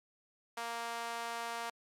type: tone with high-pass filter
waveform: sawtooth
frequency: 233 Hz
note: A#3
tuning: 1 cent flat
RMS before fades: -40 dBFS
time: 0.57-1.7 s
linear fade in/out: 5 ms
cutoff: 840 Hz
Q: 1.6
effects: low-pass 12000 Hz 12 dB/octave + Opus 48 kbps